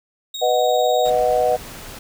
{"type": "tone with tremolo", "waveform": "35% pulse", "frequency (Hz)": 3760, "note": "A#7", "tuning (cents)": 14, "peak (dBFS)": -24, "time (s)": [0.34, 1.1], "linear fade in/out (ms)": 5, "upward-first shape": "square", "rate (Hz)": 20, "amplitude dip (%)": 25}
{"type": "chord", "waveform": "sine", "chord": "B major", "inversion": "none", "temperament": "equal", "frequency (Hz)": [493.9, 622.3, 740], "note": ["B4", "D#5", "F#5"], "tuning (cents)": [0, 0, 0], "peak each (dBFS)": -19, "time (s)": [0.41, 1.57], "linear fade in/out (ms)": 20}
{"type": "noise", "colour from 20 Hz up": "pink", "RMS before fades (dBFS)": -36, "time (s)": [1.05, 1.99], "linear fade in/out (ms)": 5}
{"effects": []}